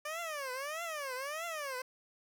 15% pulse tone with vibrato, 587.3 Hz, D5, in tune, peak -31 dBFS, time 0.05-1.82 s, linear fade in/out 5 ms, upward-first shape triangle, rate 1.6 Hz, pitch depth 290 cents each way, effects none

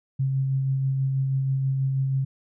sine tone with tremolo, 134.4 Hz, C3, 47 cents sharp, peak -20 dBFS, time 0.19-2.25 s, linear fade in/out 10 ms, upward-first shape sine, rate 6.2 Hz, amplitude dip 25%, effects none

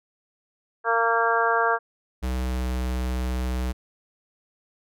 harmonic tone, 230 Hz, A#3, 23 cents flat, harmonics 2 / 3 / 4 / 5 / 6 / 7, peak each -26 / -26 / -26 / -26 / -26 / -26 dBFS, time 0.84-1.79 s, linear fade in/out 50 ms
square tone with pitch glide, 63.4 to 62.85 Hz, B1 to B1, +46 to +31 cents, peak -25 dBFS, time 2.22-3.73 s, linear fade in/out 20 ms, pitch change -15 cents, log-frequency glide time 2.38-2.68 s
effects none

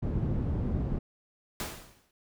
white low-pass noise, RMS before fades -30 dBFS, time 0.02-0.99 s, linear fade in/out 10 ms, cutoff 170 Hz, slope 12 dB/octave
pink noise with exponential decay, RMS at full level -33 dBFS, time 1.6-2.11 s, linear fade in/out 1 ms, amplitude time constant 110 ms
effects none

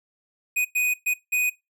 square tone bursts at uneven times, 2489 Hz, D#7, in tune, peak -21 dBFS, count 4, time 0.56-0.65 / 0.75-0.94 / 1.06-1.14 / 1.32-1.5 s, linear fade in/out 10 ms, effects noise-tail reverb RT60 0.2 s tail -20 dB re dry

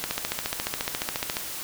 click train, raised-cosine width 0.2 ms, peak -9 dBFS, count 20, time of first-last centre 0.04-1.369 s, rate 14.3 Hz, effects white hiss -35 dBFS RMS until 1.63 s

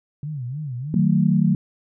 sine tone with vibrato, 136.6 Hz, C#3, 25 cents flat, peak -26 dBFS, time 0.23-1 s, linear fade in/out 2 ms, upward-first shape sine, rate 3.3 Hz, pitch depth 220 cents each way
sine chord, D# diminished, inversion none, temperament just, 155.56 / 186.68 / 224 Hz, D#3 / F#3 / A3, 0 / +16 / +31 cents, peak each -19 / -18 / -21 dBFS, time 0.94-1.55 s, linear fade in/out 2 ms
effects none

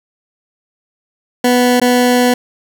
20% pulse tone with dropouts, 246.9 Hz, B3, in tune, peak -4 dBFS, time 1.44-2.34 s, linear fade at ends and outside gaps 5 ms, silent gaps 1.8-1.815 s, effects none

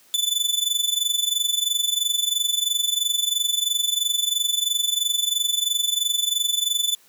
sawtooth tone with amplitude modulation, 3494 Hz, A7, 13 cents flat, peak -14 dBFS, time 0.14-6.95 s, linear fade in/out 0 ms, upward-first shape sine, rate 23 Hz, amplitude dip 80%, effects white hiss -55 dBFS RMS until 7.08 s + high-pass 150 Hz 12 dB/octave

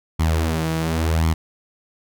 sawtooth tone with flanger, 80.6 Hz, E2, 38 cents flat, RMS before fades -20 dBFS, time 0.19-1.34 s, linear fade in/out 10 ms, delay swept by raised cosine 0.91 to 6.31 ms, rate 0.92 Hz, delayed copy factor +0.65, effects none

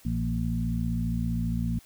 harmonic tone with a mistuned harmonic, 57.7 Hz, A#1, 17 cents flat, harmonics 1 / 2 / 3 / 4, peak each -31 / -31 / -31 / -31 dBFS, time 0.05-1.79 s, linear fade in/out 5 ms, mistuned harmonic 3, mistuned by -26 cents, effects white hiss -56 dBFS RMS until 1.85 s

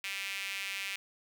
sawtooth tone with high-pass filter, 196 Hz, G3, in tune, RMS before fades -38 dBFS, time 0.04-0.96 s, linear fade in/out 0 ms, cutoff 2400 Hz, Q 3.4, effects none

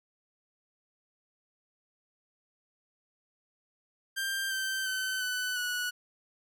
sawtooth tone with pitch steps, 1584 / 1555 / 1526.5 / 1498.6 / 1471.1 Hz, G6 / G6 / G6 / F#6 / F#6, +18 / -14 / -46 / +22 / -10 cents, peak -27 dBFS, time 4.16-5.91 s, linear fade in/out 20 ms, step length 350 ms, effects none

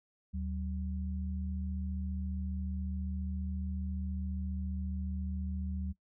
sine tone pair together, 75.04 / 189.6 Hz, D2 / F#3, +38 / +43 cents, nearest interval octave + major third, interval 1605 cents, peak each -35 / -39 dBFS, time 0.33-5.93 s, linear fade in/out 20 ms, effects noise-tail reverb RT60 0.1 s tail -20 dB re dry

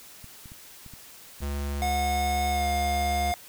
clicks, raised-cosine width 5 ms, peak -33 dBFS, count 6, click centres 0.243 / 0.458 / 0.519 / 0.863 / 0.937 / 1.406 s
square tone, 71 Hz, C#2, 42 cents sharp, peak -29 dBFS, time 1.41-3.33 s, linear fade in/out 20 ms
square tone with pitch glide, 725 to 710.1 Hz, F#5 to F5, -35 to +29 cents, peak -26 dBFS, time 1.82-3.34 s, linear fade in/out 0 ms, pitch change -36 cents, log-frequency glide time 2.51-2.66 s
effects white hiss -48 dBFS RMS until 3.48 s

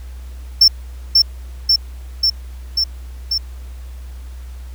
triangle tone with echo, 5390 Hz, E8, 38 cents sharp, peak -4 dBFS, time 0.61-0.68 s, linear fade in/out 5 ms, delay 540 ms, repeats 5, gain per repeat -2 dB, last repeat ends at 3.38 s, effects added 62 Hz sine -29 dBFS peak until 4.74 s + pink hiss -48 dBFS RMS until 4.74 s

